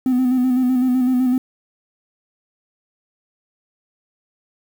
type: tone with vibrato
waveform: triangle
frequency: 253.5 Hz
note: B3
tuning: 45 cents sharp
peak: -11 dBFS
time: 0.06-1.38 s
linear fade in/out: 2 ms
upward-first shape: square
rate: 7.9 Hz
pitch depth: 34 cents each way
effects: tanh soft clip ceiling -9 dBFS + 7-bit